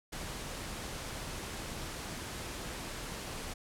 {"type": "noise", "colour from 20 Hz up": "pink", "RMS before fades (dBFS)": -41, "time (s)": [0.12, 3.54], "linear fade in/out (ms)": 10, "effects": ["low-pass 11000 Hz 12 dB/octave"]}